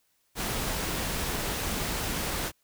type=noise; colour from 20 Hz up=pink; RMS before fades=-31 dBFS; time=0.35-2.52 s; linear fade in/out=50 ms; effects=white hiss -71 dBFS RMS until 2.63 s